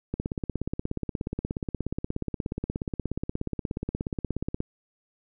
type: click train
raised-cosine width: 3 ms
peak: -16 dBFS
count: 76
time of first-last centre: 0.14-4.604 s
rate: 16.8 Hz
effects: none